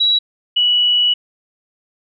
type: tone pair in turn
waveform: sine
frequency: 3894 / 2940 Hz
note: B7 / F#7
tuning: -25 / -12 cents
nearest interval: perfect fourth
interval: 487 cents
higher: first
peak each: -11 dBFS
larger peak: neither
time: 0-0.19 / 0.56-1.14 s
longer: second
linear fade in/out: 10 ms
effects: none